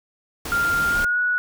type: noise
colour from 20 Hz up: pink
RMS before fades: -30 dBFS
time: 0.45-1.05 s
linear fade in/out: 5 ms
type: tone with pitch glide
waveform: sine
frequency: 1396.9 to 1467.2 Hz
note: F6 to F#6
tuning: 0 to -15 cents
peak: -18 dBFS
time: 0.52-1.38 s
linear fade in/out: 0 ms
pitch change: +85 cents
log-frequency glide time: 0.87-1.19 s
effects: none